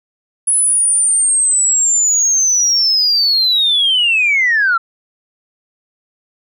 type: linear sweep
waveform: sine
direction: down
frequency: 10280 to 1318.5 Hz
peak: -9 dBFS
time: 0.47-4.78 s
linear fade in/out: 10 ms
effects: tanh soft clip ceiling -6 dBFS